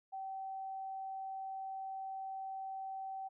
sine tone, 770 Hz, G5, 31 cents flat, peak -40 dBFS, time 0.12-3.29 s, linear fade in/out 20 ms, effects none

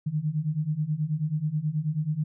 sine beating tone pair, 147.9 / 157.2 Hz, D3 / D#3, +13 / +18 cents, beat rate 9.3 Hz, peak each -29 / -27 dBFS, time 0.06-2.24 s, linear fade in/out 10 ms, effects none

